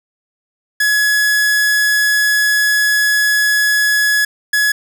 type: tone pair in turn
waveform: 45% pulse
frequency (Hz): 1691 / 1691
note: G#6 / G#6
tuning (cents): +31 / +31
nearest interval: unison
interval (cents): 0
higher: neither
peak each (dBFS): -11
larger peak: neither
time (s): 0.8-4.25 / 4.53-4.72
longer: first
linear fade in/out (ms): 5
effects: none